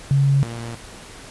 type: tone pair in turn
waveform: sine / sawtooth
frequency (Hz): 138.59 / 116.54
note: C#3 / A#2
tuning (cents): 0 / 0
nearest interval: minor third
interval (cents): 300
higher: first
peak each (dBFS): -13 / -25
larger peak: first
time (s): 0.11-0.43 / 0.43-0.75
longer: neither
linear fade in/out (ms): 0
effects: pink hiss -40 dBFS RMS until 1.3 s + resampled to 24000 Hz